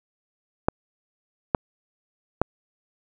clicks, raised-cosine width 1 ms, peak -4 dBFS, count 3, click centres 0.685 / 1.548 / 2.416 s, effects none

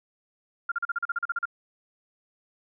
sine tone bursts, 1396.9 Hz, F6, in tune, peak -24 dBFS, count 12, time 0.69-1.455 s, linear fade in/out 5 ms, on 28 ms, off 39 ms, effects none

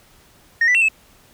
sine tone with pitch steps, 1849 / 1978 / 2709 / 2604 Hz, A#6 / B6 / E7 / E7, -15 / +2 / +47 / -22 cents, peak -10 dBFS, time 0.61-0.886 s, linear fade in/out 5 ms, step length 69 ms, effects tanh soft clip ceiling -11 dBFS + pink hiss -52 dBFS RMS until 1.33 s

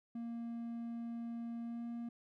triangle tone with pitch glide, 233.1 to 235.1 Hz, A#3 to A#3, 0 to +15 cents, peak -38 dBFS, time 0.15-2.09 s, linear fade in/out 5 ms, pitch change +15 cents, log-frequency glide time 1.63-1.85 s, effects none

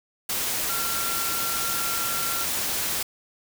sine tone in noise, 1371 Hz, F6, 32 cents flat, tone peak -32 dBFS, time 0.69-2.44 s, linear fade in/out 5 ms, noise white, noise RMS -27 dBFS, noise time 0.29-3.03 s, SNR -8 dB, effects none

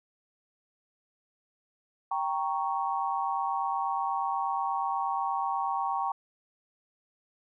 sine chord, G diminished, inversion none, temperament equal, 784 / 932.3 / 1108.7 Hz, G5 / Bb5 / Db6, 0 / 0 / 0 cents, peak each -31 / -32 / -32 dBFS, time 2.11-6.12 s, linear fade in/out 5 ms, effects none

